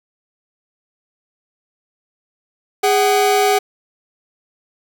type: tone pair together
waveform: 45% pulse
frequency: 411.3 / 753 Hz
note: G#4 / F#5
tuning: -17 / +30 cents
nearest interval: minor seventh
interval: 1047 cents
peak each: -15 dBFS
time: 2.83-3.59 s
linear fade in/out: 10 ms
effects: none